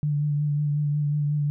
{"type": "tone with vibrato", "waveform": "sine", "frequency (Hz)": 147.2, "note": "D3", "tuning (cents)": 4, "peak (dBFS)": -21, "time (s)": [0.03, 1.5], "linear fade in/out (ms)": 0, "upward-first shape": "triangle", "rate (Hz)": 5.5, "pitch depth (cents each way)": 30, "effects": []}